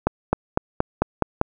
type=accelerating click train; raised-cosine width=1 ms; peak=-3 dBFS; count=7; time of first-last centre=0.07-1.414 s; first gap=260 ms; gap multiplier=0.94; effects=none